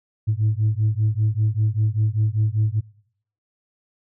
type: beating tone pair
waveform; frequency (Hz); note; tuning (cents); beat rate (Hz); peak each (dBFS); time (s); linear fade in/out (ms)
sine; 105.5 / 110.6; G#2 / A2; +28 / +9; 5.1; -19; 0.27-2.81; 20
effects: noise-tail reverb RT60 0.7 s tail -26 dB re dry + tanh soft clip ceiling -13 dBFS